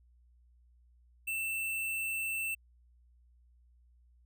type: tone with sample-and-hold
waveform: sine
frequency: 2666 Hz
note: E7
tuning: 19 cents sharp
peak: -32 dBFS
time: 1.27-2.55 s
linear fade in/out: 10 ms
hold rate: 11025 Hz
effects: added 60 Hz sine -61 dBFS peak until 4.25 s